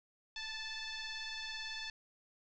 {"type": "tone with frequency modulation", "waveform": "sine", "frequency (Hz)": 887, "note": "A5", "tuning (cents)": 14, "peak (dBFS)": -40, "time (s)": [0.36, 1.9], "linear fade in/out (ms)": 2, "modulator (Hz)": 878, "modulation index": 5, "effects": []}